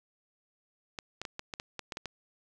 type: clicks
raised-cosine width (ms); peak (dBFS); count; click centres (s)
0.2; -20; 10; 0.988 / 1.216 / 1.252 / 1.394 / 1.538 / 1.599 / 1.793 / 1.922 / 1.971 / 2.057
effects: none